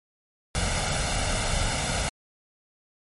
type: noise with comb filter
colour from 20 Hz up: pink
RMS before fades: -26 dBFS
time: 0.55-2.09 s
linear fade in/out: 0 ms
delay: 1.4 ms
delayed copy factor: +0.65
effects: MP3 48 kbps